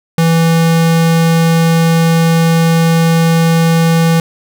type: tone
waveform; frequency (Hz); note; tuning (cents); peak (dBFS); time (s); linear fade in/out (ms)
square; 165; E3; +2; -8; 0.18-4.2; 2
effects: none